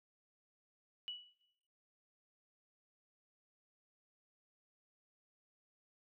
sine tone with exponential decay, 2945 Hz, F#7, 9 cents flat, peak -38 dBFS, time 1.08-1.41 s, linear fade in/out 0 ms, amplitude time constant 70 ms, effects noise-tail reverb RT60 1.0 s tail -21 dB re dry

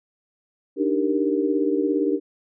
sine chord, Eb major seventh, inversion third, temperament equal, 293.7 / 311.1 / 392 / 466.2 Hz, D4 / Eb4 / G4 / Bb4, 0 / 0 / 0 / 0 cents, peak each -23 / -26 / -24 / -26 dBFS, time 0.76-2.2 s, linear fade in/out 50 ms, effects none

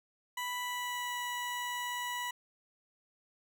20% pulse tone with pitch glide, 987.8 to 978.1 Hz, B5 to B5, 0 to -17 cents, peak -30 dBFS, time 0.37-2.31 s, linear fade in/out 5 ms, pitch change -17 cents, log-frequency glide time 0.57-1.19 s, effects none

